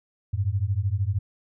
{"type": "beating tone pair", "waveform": "sine", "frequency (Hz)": [92.5, 105.5], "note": ["F#2", "G#2"], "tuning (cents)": [0, 28], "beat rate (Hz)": 13, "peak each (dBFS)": [-25, -25], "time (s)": [0.33, 1.19], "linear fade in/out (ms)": 10, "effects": []}